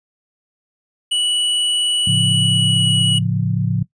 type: tone with pitch glide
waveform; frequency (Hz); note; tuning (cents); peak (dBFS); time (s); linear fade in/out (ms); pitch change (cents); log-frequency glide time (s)
square; 2946 to 2927; F#7 to F#7; -8 to -19; -16; 1.11-3.19; 10; -11; 2.28-2.91
type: chord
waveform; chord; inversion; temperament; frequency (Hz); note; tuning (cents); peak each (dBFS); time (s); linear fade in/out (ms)
sine; A augmented; none; equal; 110 / 138.59 / 174.61; A2 / C#3 / E#3; 0 / 0 / 0; -20; 2.07-3.83; 5
effects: noise-tail reverb RT60 0.1 s tail -18 dB re dry + resampled to 22050 Hz